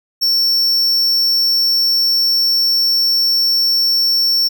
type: tone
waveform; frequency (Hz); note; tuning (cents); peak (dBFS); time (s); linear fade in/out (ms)
square; 5440; F8; -46; -12; 0.21-4.49; 20
effects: none